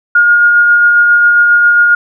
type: tone with tremolo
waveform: sine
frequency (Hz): 1426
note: F6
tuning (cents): +36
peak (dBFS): -3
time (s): 0.15-1.95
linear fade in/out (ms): 5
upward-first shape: sine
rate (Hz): 7.4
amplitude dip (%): 25
effects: none